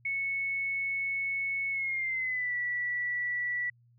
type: tone with pitch glide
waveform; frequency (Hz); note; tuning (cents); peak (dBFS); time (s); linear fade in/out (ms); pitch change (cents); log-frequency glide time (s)
sine; 2206 to 1954; C#7 to B6; -9 to -19; -29; 0.05-3.7; 5; -210; 1.71-2.55
effects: added 119 Hz sine -60 dBFS peak until 3.98 s